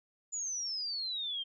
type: exponential sweep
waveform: sine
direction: down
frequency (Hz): 7040 to 3136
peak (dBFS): -34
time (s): 0.32-1.44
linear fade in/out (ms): 20
effects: none